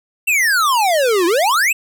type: exponential two-way sweep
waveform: square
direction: down then up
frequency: 2748 to 329.6 to 2748 Hz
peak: -13 dBFS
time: 0.27-1.73 s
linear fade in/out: 10 ms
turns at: 1.26 s
effects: none